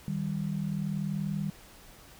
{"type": "tone pair together", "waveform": "sine", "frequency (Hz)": [155.57, 196], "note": ["D#3", "G3"], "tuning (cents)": [0, 0], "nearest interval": "major third", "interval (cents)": 400, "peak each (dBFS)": [-32, -32], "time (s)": [0.08, 1.5], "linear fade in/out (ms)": 0, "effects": ["pink hiss -53 dBFS RMS until 2.19 s"]}